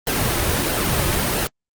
pink noise with flanger, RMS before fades -20 dBFS, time 0.07-1.47 s, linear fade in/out 2 ms, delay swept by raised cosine 0.83 to 4.43 ms, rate 1.5 Hz, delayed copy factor -0.5, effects Opus 32 kbps

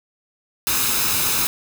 white noise with comb filter, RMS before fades -20 dBFS, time 0.67-1.47 s, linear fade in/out 0 ms, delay 0.78 ms, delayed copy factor +0.5, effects none

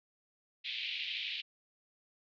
pink band-pass noise, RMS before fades -39 dBFS, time 0.64-1.42 s, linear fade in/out 20 ms, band 2300 to 4000 Hz, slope 48 dB/octave, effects none

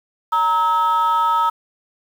sine tone pair together, 930 / 1289.1 Hz, A#5 / E6, -4 / -39 cents, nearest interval tritone, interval 565 cents, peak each -15 dBFS, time 0.32-1.5 s, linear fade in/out 10 ms, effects tanh soft clip ceiling -11 dBFS + 7-bit

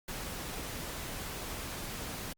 pink noise, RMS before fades -40 dBFS, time 0.08-2.33 s, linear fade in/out 5 ms, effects Opus 48 kbps

